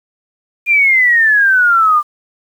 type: exponential sweep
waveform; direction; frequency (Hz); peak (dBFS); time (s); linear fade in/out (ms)
sine; down; 2428 to 1182; -7; 0.66-2.03; 50
effects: 7-bit